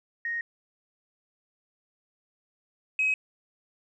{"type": "tone pair in turn", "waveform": "sine", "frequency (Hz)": [1864.7, 2544], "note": ["A#6", "D#7"], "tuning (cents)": [0, 38], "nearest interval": "perfect fourth", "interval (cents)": 538, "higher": "second", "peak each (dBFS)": [-28, -21], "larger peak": "second", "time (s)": [[0.25, 0.41], [2.99, 3.14]], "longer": "first", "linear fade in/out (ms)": 2, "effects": ["tanh soft clip ceiling -18 dBFS"]}